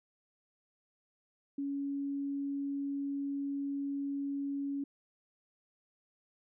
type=tone; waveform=sine; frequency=280 Hz; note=C#4; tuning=18 cents sharp; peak=-33 dBFS; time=1.58-4.84 s; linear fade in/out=5 ms; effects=none